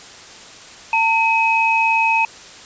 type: tone pair together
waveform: sine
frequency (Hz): 900 / 2543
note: A5 / D#7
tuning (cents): +39 / +37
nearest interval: octave + tritone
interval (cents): 1798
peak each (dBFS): -16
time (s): 0.93-2.25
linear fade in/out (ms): 2
effects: white hiss -39 dBFS RMS until 2.65 s + resampled to 16000 Hz